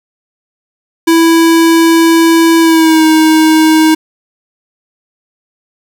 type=tone with pitch glide; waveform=square; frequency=330 to 315.6 Hz; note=E4 to D#4; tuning=+2 to +25 cents; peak=-5 dBFS; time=1.07-3.95 s; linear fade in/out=10 ms; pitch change=-77 cents; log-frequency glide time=2.6-3.05 s; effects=7-bit